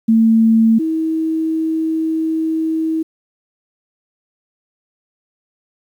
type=tone pair in turn; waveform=sine; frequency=224.5 / 320.4 Hz; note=A3 / E4; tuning=+35 / -49 cents; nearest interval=tritone; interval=616 cents; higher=second; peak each=-8 / -15 dBFS; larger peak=first; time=0.08-0.79 / 0.79-3.03 s; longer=second; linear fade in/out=10 ms; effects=8-bit